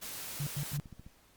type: noise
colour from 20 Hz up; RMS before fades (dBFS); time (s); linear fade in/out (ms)
white; -42; 0.01-0.78; 20
type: tone bursts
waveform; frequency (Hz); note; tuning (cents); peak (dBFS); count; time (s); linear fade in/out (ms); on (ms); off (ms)
sine; 144.5; D3; -28; -32; 3; 0.4-0.799; 0; 67; 99
type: click train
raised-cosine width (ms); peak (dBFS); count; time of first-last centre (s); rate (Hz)
5; -36; 6; 0.72-1.065; 14.5
effects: pink hiss -64 dBFS RMS until 1.36 s + Opus 48 kbps